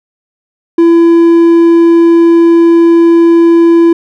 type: tone with hard clipping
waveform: triangle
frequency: 335.9 Hz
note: E4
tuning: 33 cents sharp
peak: -3 dBFS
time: 0.78-3.93 s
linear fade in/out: 5 ms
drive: 6 dB
effects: none